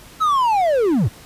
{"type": "linear sweep", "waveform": "triangle", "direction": "down", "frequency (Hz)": [1312, 76.7], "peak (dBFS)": -12, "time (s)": [0.2, 1.09], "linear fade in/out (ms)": 20, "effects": ["pink hiss -43 dBFS RMS until 1.25 s", "resampled to 32000 Hz"]}